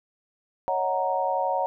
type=chord; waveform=sine; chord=D# minor seventh; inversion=third; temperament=equal with one note detuned; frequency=554.4 / 625.5 / 740 / 932.3 Hz; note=C#5 / D#5 / F#5 / A#5; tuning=0 / +9 / 0 / 0 cents; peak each=-28 / -33 / -27 / -27 dBFS; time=0.68-1.66 s; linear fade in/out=0 ms; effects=none